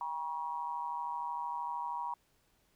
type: tone with amplitude modulation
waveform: sine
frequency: 955 Hz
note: A#5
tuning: 42 cents sharp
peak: -31 dBFS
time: 0.01-2.14 s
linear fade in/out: 2 ms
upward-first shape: sine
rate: 153 Hz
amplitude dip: 85%
effects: pink hiss -72 dBFS RMS until 2.75 s